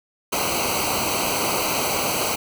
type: noise with comb filter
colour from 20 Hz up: pink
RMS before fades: -23 dBFS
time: 0.32-2.36 s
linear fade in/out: 10 ms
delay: 0.57 ms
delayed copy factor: -0.95
effects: none